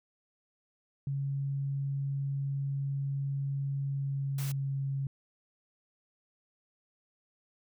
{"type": "tone with pitch glide", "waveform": "sine", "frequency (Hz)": [138.59, 137.08], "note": ["C#3", "C#3"], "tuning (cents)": [0, -19], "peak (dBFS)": -30, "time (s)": [1.07, 5.07], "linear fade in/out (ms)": 2, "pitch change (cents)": -19, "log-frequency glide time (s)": [3.81, 4.76]}
{"type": "noise", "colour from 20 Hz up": "white", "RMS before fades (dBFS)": -43, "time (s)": [4.38, 4.52], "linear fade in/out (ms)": 5}
{"effects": []}